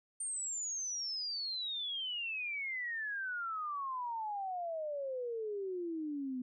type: exponential sweep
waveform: sine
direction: down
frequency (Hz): 8900 to 247.4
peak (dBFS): -36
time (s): 0.2-6.42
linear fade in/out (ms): 5
effects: none

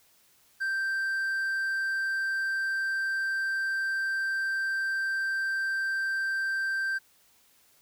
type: tone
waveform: triangle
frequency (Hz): 1568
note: G6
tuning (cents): 0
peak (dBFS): -25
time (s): 0.6-6.99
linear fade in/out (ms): 20
effects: white hiss -63 dBFS RMS until 7.81 s

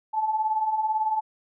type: beating tone pair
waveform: sine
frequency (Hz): 853 / 871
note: G#5 / A5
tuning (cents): +46 / -18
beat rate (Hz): 18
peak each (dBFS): -30 / -23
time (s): 0.13-1.21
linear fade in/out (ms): 20
effects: none

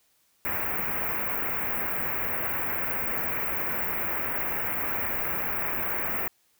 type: band-stop noise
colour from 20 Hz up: white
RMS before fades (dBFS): -29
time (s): 0.45-6.28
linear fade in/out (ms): 0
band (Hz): 2400 to 15000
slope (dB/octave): 48
effects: white hiss -67 dBFS RMS until 6.59 s

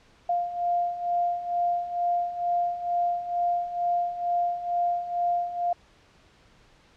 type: beating tone pair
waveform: sine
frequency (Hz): 698.5 / 700.7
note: F5 / F5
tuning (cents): 0 / +6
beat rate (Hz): 2.2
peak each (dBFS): -30 / -25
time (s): 0.29-5.73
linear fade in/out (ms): 5
effects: pink hiss -58 dBFS RMS until 6.96 s + low-pass 5000 Hz 12 dB/octave

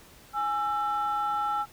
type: tone pair together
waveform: sine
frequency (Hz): 830.6 / 1336.1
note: G#5 / E6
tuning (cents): 0 / +23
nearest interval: minor sixth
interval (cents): 823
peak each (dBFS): -27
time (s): 0.33-1.66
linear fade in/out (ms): 50
effects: tanh soft clip ceiling -21 dBFS + pink hiss -53 dBFS RMS until 1.72 s

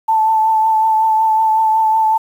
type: tone with vibrato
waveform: sine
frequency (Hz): 880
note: A5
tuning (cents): 0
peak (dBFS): -10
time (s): 0.08-2.18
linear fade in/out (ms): 10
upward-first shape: triangle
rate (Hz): 5.4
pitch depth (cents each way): 24
effects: 7-bit

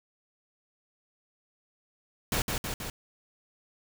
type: noise with echo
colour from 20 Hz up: pink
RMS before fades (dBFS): -28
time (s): 2.32-2.42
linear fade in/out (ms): 2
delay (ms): 160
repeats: 3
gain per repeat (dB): -3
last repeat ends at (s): 2.9
effects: none

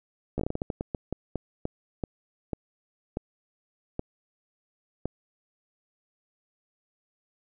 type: slowing click train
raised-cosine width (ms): 2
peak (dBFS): -16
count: 19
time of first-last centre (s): 0.38-5.056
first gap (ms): 14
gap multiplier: 1.29
effects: none

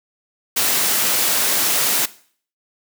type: high-pass noise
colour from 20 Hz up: white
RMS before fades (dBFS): -18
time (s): 0.56-2.06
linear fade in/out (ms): 10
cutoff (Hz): 170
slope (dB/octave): 12
effects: noise-tail reverb RT60 0.5 s tail -18 dB re dry

